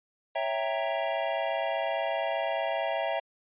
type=chord; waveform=square; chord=C# diminished seventh; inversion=none; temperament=equal with one note detuned; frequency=554.4 / 659.3 / 787.6 / 932.3 Hz; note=C#5 / E5 / G5 / Bb5; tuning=0 / 0 / +8 / 0 cents; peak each=-35 / -31 / -35 / -37 dBFS; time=0.35-3.2 s; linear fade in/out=10 ms; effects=resampled to 8000 Hz